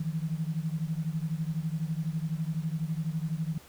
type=beating tone pair; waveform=sine; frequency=155.56 / 167.56 Hz; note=D#3 / E3; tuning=0 / +29 cents; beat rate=12 Hz; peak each=-31 / -33 dBFS; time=0-3.58 s; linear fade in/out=5 ms; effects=pink hiss -54 dBFS RMS until 3.68 s